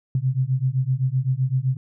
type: beating tone pair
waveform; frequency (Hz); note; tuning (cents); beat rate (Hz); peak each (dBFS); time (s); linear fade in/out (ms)
sine; 126.6 / 134.4; B2 / C3; +43 / +47; 7.8; -22; 0.15-1.77; 2
effects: none